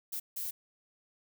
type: noise bursts at uneven times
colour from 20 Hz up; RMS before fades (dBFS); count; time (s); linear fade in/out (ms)
violet; -37; 2; 0.12-0.2 / 0.36-0.51; 10
effects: none